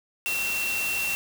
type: tone in noise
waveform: sine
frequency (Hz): 2718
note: F7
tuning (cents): -48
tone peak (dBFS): -26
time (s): 0.26-1.15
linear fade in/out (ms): 0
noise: white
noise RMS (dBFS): -32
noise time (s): 0.26-1.15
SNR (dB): +3
effects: none